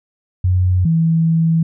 sine tone pair in turn, 91.4 / 163.56 Hz, F#2 / E3, -21 / -13 cents, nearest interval minor seventh, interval 1008 cents, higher second, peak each -11 dBFS, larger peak neither, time 0.44-0.85 / 0.85-1.63 s, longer second, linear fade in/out 5 ms, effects none

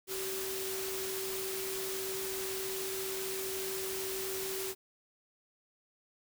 sine tone in noise, 382.7 Hz, G4, 42 cents flat, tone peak -38 dBFS, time 0.07-4.75 s, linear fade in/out 50 ms, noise white, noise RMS -39 dBFS, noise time 0.07-4.75 s, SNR -2 dB, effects none

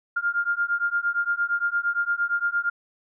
sine beating tone pair, 1400 / 1408.7 Hz, F6 / F6, +4 / +15 cents, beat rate 8.7 Hz, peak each -25 dBFS, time 0.16-2.7 s, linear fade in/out 10 ms, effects none

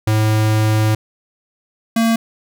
square tone pair in turn, 108.4 / 227.6 Hz, A2 / A#3, -25 / -41 cents, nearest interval octave + minor second, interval 1284 cents, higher second, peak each -13 dBFS, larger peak neither, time 0.07-0.95 / 1.96-2.16 s, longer first, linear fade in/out 5 ms, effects none

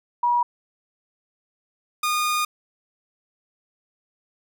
sine / sawtooth tone pair in turn, 963 / 1223.2 Hz, B5 / D#6, -44 / -30 cents, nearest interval major third, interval 414 cents, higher second, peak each -17 dBFS, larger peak neither, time 0.23-0.43 / 2.03-2.45 s, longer second, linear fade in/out 5 ms, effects none

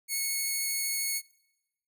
5% pulse tone with vibrato, 2200 Hz, C#7, 14 cents flat, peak -19 dBFS, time 0.08-1.22 s, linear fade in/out 50 ms, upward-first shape triangle, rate 13 Hz, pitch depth 9 cents each way, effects noise-tail reverb RT60 1.0 s tail -26 dB re dry

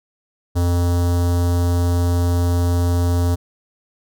square tone with notch filter, 87.31 Hz, F2, in tune, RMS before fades -17 dBFS, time 0.55-3.36 s, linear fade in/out 20 ms, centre 2300 Hz, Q 0.61, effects none

